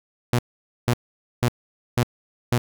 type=tone bursts; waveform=sawtooth; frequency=121.3 Hz; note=B2; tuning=31 cents flat; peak=-13 dBFS; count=5; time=0.33-2.58 s; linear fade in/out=0 ms; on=58 ms; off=490 ms; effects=none